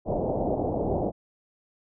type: low-pass noise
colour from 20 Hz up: white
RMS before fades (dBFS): -27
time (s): 0.05-1.12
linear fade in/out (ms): 50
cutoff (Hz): 750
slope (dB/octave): 48
effects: none